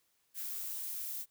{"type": "noise with high-pass filter sweep", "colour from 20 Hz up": "violet", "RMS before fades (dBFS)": -40, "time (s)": [0.34, 1.26], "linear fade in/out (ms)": 50, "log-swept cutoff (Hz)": [1600, 420], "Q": 2.4, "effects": ["white hiss -75 dBFS RMS until 1.3 s"]}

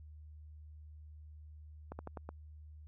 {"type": "slowing click train", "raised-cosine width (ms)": 1, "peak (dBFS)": -29, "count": 5, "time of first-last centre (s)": [1.92, 2.29], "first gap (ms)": 70, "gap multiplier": 1.19, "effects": ["added 76 Hz sine -50 dBFS peak until 2.87 s"]}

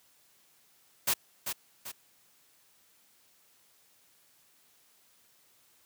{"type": "noise with echo", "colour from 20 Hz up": "white", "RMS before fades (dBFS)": -27, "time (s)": [1.07, 1.14], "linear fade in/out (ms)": 10, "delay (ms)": 390, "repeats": 2, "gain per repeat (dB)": -7, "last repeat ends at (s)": 1.92, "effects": ["white hiss -65 dBFS RMS until 5.85 s", "high-pass 80 Hz 12 dB/octave"]}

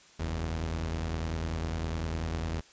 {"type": "tone pair together", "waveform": "sawtooth", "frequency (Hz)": [45.63, 81.3], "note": ["F#1", "E2"], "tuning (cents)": [-23, -23], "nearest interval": "minor seventh", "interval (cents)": 1000, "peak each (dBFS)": [-33, -28], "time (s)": [0.19, 2.61], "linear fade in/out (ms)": 10, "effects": ["white hiss -57 dBFS RMS until 2.72 s", "resampled to 16000 Hz"]}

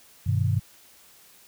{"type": "chord", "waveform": "sine", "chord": "G augmented", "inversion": "none", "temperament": "equal", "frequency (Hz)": [98, 123.47, 155.56], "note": ["G2", "B2", "D#3"], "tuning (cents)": [0, 0, 0], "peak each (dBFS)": [-23, -25, -29], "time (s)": [0.26, 0.6], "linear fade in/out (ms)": 10, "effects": ["white hiss -54 dBFS RMS until 1.47 s"]}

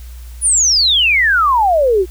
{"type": "exponential sweep", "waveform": "sine", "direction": "down", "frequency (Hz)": [10200, 349.2], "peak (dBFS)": -9, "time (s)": [0.41, 2.06], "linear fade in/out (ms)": 50, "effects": ["added 60 Hz sine -29 dBFS peak until 2.1 s", "white hiss -45 dBFS RMS until 2.1 s"]}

